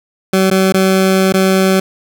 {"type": "tone with dropouts", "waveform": "20% pulse", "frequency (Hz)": 190, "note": "F#3", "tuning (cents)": 46, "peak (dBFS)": -4, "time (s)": [0.33, 1.8], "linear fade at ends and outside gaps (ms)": 5, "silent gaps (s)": [[0.502, 0.511], [0.724, 0.741], [1.325, 1.339]], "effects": []}